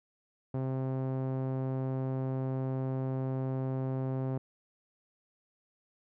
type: tone with low-pass filter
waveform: sawtooth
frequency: 131.6 Hz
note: C3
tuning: 10 cents sharp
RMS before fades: -33 dBFS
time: 0.54-4.38 s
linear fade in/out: 5 ms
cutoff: 710 Hz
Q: 0.83
effects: none